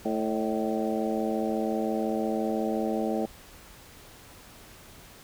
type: harmonic tone with a mistuned harmonic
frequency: 110 Hz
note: A2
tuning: in tune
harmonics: 2 / 3 / 4 / 5 / 6 / 7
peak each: -30 / -32 / -33 / -34 / -35 / -35 dBFS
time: 0.05-3.26 s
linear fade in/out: 5 ms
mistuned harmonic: 6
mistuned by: -65 cents
effects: pink hiss -50 dBFS RMS until 5.23 s